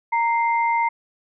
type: tone pair together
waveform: sine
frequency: 928.6 / 2093 Hz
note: A#5 / C7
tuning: -7 / 0 cents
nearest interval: octave + major second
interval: 1407 cents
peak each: -18 / -25 dBFS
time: 0.12-0.89 s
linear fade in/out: 10 ms
effects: none